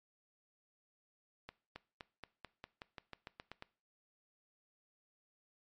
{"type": "accelerating click train", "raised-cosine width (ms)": 0.3, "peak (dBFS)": -30, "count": 13, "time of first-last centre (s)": [1.49, 3.624], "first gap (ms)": 270, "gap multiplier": 0.92, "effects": ["noise-tail reverb RT60 0.4 s tail -20 dB re dry", "MP3 48 kbps"]}